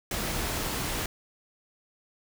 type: noise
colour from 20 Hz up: pink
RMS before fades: -31 dBFS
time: 0.11-1.06 s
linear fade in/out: 2 ms
effects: none